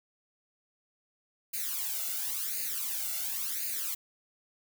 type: noise with flanger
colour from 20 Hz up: blue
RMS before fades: -34 dBFS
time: 1.53-3.95 s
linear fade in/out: 10 ms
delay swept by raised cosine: 0.44 to 1.44 ms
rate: 0.94 Hz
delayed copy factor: +0.9
effects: none